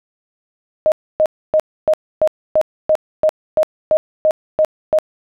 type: tone bursts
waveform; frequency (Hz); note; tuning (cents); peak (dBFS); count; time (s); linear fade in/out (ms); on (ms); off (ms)
sine; 622.3; D#5; 0; -9; 13; 0.86-4.987; 0; 59; 280
effects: none